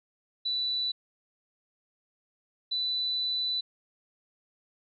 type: tone pair in turn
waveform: sine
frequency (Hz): 3967 / 3984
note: B7 / B7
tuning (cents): +7 / +14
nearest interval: unison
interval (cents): 7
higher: second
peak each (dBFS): -27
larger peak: neither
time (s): 0.45-0.92 / 2.71-3.61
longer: second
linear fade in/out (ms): 10
effects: none